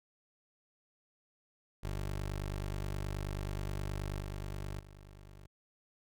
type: tone with level steps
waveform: 20% pulse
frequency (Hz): 49.41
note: G1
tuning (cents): +14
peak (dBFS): -31 / -34 / -47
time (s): 1.83-5.47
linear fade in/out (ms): 10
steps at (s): 4.2 / 4.79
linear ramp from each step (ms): 5
effects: none